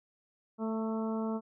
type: harmonic tone with a mistuned harmonic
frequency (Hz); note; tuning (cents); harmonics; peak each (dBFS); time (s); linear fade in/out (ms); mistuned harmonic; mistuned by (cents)
221.3; A3; +10; 1 / 2 / 3 / 4 / 5 / 6; -32 / -38 / -42 / -44 / -46 / -48; 0.58-1.41; 50; 4; +18
effects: none